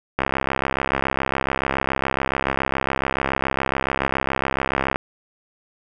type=click train; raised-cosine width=0.5 ms; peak=-5 dBFS; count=321; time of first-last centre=0.19-4.959 s; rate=67.1 Hz; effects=none